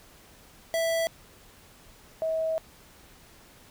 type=tone pair in turn; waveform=square / sine; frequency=659.3 / 642.4 Hz; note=E5 / E5; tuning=0 / -45 cents; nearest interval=unison; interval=45 cents; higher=first; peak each=-25 dBFS; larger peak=neither; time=0.74-1.07 / 2.22-2.58 s; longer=second; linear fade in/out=0 ms; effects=pink hiss -54 dBFS RMS until 3.7 s